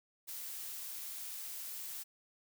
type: noise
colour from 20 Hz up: blue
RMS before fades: -44 dBFS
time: 0.27-2.04 s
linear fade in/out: 20 ms
effects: none